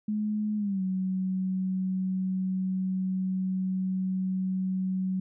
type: tone with pitch glide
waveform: sine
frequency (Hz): 211.6 to 187.43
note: G#3 to F#3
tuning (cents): +33 to +23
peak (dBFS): -26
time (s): 0.08-5.2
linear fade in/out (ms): 5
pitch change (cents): -210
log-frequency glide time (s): 0.57-0.82
effects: none